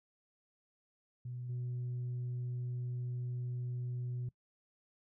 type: tone with level steps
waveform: sine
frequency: 123.4 Hz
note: B2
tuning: 1 cent flat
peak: -39 / -34 dBFS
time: 1.25-4.29 s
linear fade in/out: 5 ms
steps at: 1.49 s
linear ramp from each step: 5 ms
effects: noise-tail reverb RT60 0.1 s tail -23 dB re dry + tanh soft clip ceiling -34 dBFS